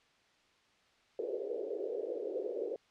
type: band-pass noise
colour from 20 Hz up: white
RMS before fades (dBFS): -38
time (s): 1.19-2.76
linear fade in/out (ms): 2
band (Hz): 380 to 500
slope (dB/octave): 48
effects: white hiss -68 dBFS RMS until 2.9 s + low-pass 4000 Hz 12 dB/octave